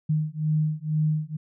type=beating tone pair; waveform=sine; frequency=153.2 / 155.3 Hz; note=D#3 / D#3; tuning=-27 / -3 cents; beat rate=2.1 Hz; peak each=-25 dBFS; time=0.09-1.37 s; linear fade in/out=10 ms; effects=none